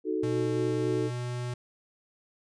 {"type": "chord", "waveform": "sine", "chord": "D# diminished", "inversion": "none", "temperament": "equal", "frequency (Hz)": [311.1, 370, 440], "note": ["D#4", "F#4", "A4"], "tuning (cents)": [0, 0, 0], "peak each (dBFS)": -31, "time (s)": [0.04, 1.11], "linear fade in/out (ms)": 50}
{"type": "tone with pitch glide", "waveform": "square", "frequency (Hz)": [121.9, 122.75], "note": ["B2", "B2"], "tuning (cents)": [-22, -10], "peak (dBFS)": -32, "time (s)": [0.23, 1.54], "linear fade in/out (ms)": 5, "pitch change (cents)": 12, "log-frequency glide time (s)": [0.51, 1.34]}
{"effects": ["resampled to 22050 Hz"]}